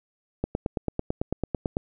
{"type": "click train", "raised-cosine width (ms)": 2, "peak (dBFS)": -12, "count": 13, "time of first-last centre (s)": [0.44, 1.769], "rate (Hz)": 9.03, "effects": []}